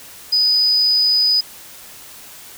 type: tone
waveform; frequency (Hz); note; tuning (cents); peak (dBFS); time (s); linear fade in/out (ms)
sine; 4978; D#8; 0; -12; 0.32-1.41; 10
effects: white hiss -39 dBFS RMS until 2.57 s